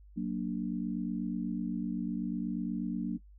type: chord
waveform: sine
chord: Gb augmented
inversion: none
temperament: equal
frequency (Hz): 185 / 233.1 / 293.7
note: Gb3 / Bb3 / D4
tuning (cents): 0 / 0 / 0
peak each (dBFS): -35 / -35 / -37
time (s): 0.16-3.18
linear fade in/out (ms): 20
effects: noise-tail reverb RT60 0.1 s tail -20 dB re dry + added 50 Hz sine -52 dBFS peak until 3.38 s